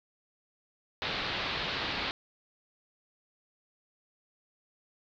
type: low-pass noise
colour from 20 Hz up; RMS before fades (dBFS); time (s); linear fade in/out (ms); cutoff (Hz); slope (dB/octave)
white; -34; 1.02-2.11; 0; 4300; 48
effects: none